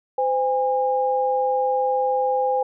sine tone pair together, 513 / 814.3 Hz, C5 / G#5, -34 / -34 cents, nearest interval minor sixth, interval 800 cents, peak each -21 dBFS, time 0.18-2.63 s, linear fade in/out 5 ms, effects none

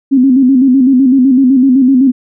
sine tone with vibrato, 261.6 Hz, C4, in tune, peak -4 dBFS, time 0.11-2.12 s, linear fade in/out 20 ms, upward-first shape square, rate 7.9 Hz, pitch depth 73 cents each way, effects none

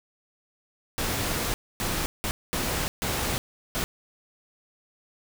pink noise bursts at uneven times, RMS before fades -28 dBFS, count 6, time 0.98-1.54 / 1.8-2.06 / 2.24-2.31 / 2.53-2.88 / 3.02-3.38 / 3.75-3.84 s, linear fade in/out 0 ms, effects none

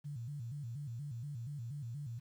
sine tone with vibrato, 130.5 Hz, C3, 4 cents flat, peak -40 dBFS, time 0.04-2.2 s, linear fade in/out 20 ms, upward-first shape square, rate 4.2 Hz, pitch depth 190 cents each way, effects 11-bit

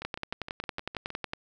two click trains, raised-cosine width 0.3 ms, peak -16 / -22 dBFS, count 15 / 8, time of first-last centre 0.05-1.334 / 0.02-1.104 s, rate 10.9 / 6.46 Hz, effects none

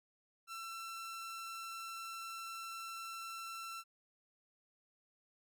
sawtooth tone, 1344 Hz, E6, 33 cents sharp, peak -40 dBFS, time 0.47-3.84 s, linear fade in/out 50 ms, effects none

